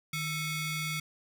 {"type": "ring-modulated tone", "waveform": "sawtooth", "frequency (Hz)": 1174.7, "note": "D6", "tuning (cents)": 0, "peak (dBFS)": -25, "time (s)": [0.13, 1], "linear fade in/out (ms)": 5, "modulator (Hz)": 1020, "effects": []}